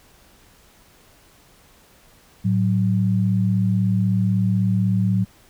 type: tone pair together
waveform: sine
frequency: 110 / 186.18 Hz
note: A2 / F#3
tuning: 0 / +11 cents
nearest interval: major sixth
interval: 911 cents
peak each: -19 / -19 dBFS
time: 2.44-5.25 s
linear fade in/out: 20 ms
effects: pink hiss -53 dBFS RMS until 5.49 s